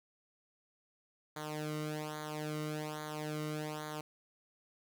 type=tone with flanger; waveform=sawtooth; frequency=152.5 Hz; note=D#3; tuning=34 cents flat; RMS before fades=-40 dBFS; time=1.36-4.01 s; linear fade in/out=5 ms; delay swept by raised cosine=0.37 to 1.2 ms; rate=1.2 Hz; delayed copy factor=-0.85; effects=12-bit